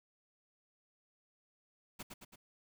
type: noise with echo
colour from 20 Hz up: pink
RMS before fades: -45 dBFS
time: 1.99-2.03 s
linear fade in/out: 10 ms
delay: 110 ms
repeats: 3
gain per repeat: -4 dB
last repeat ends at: 2.36 s
effects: none